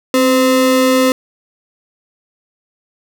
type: ring-modulated tone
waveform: square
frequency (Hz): 388.1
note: G4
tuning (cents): -17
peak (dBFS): -7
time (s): 0.14-1.12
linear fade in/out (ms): 0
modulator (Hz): 125
effects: none